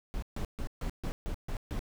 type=noise bursts; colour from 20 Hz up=brown; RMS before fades=-34 dBFS; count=8; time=0.14-1.792 s; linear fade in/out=0 ms; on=84 ms; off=140 ms; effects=none